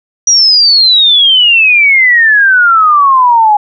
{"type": "exponential sweep", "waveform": "sine", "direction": "down", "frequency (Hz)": [5830, 821], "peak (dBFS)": -3, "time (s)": [0.27, 3.57], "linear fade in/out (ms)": 5, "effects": []}